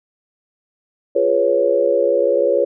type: chord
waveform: sine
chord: C# dominant seventh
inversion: first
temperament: equal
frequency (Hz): 349.2 / 415.3 / 493.9 / 554.4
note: E#4 / G#4 / B4 / C#5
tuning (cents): 0 / 0 / 0 / 0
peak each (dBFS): -22 / -20 / -18 / -16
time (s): 1.15-2.65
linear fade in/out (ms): 10
effects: none